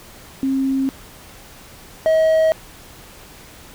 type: tone pair in turn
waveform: sine / triangle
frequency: 268.1 / 637.7 Hz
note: C4 / D#5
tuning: +42 / +42 cents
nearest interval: octave + minor third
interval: 1500 cents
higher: second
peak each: -16 / -10 dBFS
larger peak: second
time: 0.43-0.89 / 2.06-2.52 s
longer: neither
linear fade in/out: 0 ms
effects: pink hiss -42 dBFS RMS until 3.74 s